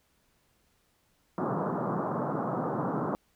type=band-pass noise; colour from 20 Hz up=pink; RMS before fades=-31 dBFS; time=1.38-3.15 s; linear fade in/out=0 ms; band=130 to 1300 Hz; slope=48 dB/octave; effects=pink hiss -70 dBFS RMS until 3.35 s